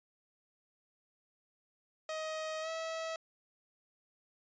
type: tone with pitch glide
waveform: sawtooth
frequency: 629 to 648.2 Hz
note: D#5 to E5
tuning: +19 to -29 cents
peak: -33 dBFS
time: 2.09-3.16 s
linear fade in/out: 2 ms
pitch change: +52 cents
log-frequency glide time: 2.61-2.69 s
effects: resampled to 16000 Hz